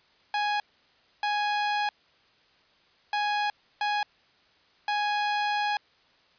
sawtooth tone bursts at uneven times, 830.6 Hz, G#5, in tune, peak -21 dBFS, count 5, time 0.34-0.6 / 1.23-1.89 / 3.13-3.5 / 3.81-4.03 / 4.88-5.77 s, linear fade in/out 2 ms, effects white hiss -62 dBFS RMS until 6.38 s + resampled to 11025 Hz

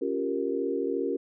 sine chord, G half-diminished seventh, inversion second, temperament equal, 277.2 / 349.2 / 392 / 466.2 Hz, Db4 / F4 / G4 / Bb4, 0 / 0 / 0 / 0 cents, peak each -32 / -33 / -31 / -31 dBFS, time 0.01-1.17 s, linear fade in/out 10 ms, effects none

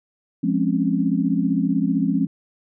sine chord, Db major seventh, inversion first, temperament equal, 174.61 / 207.7 / 261.6 / 277.2 Hz, F3 / Ab3 / C4 / Db4, 0 / 0 / 0 / 0 cents, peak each -23 dBFS, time 0.43-2.27 s, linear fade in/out 10 ms, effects none

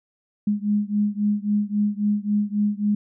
sine beating tone pair, 205.8 / 209.5 Hz, G#3 / G#3, -16 / +15 cents, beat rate 3.7 Hz, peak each -22 / -23 dBFS, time 0.47-2.95 s, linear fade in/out 5 ms, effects none

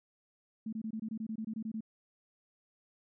sine tone bursts, 220 Hz, A3, in tune, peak -35 dBFS, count 13, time 0.66-1.807 s, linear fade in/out 5 ms, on 67 ms, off 23 ms, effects none

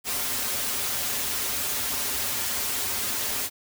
white noise with comb filter, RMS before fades -28 dBFS, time 0.04-3.5 s, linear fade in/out 50 ms, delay 6.1 ms, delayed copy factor -0.75, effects none

